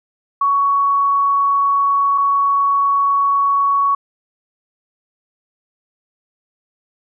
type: tone pair in turn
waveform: sine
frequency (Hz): 1118 / 1118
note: C#6 / C#6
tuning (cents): +14 / +14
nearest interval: unison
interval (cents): 0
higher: neither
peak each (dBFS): -12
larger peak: neither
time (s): 0.41-2.18 / 2.18-3.95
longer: neither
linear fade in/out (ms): 5
effects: none